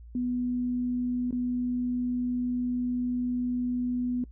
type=tone with dropouts; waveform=sine; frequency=246.9 Hz; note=B3; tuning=in tune; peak=-26 dBFS; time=0.15-4.24 s; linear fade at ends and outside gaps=2 ms; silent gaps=1.309-1.326 s; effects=noise-tail reverb RT60 0.1 s tail -21 dB re dry + added 58 Hz sine -44 dBFS peak until 4.31 s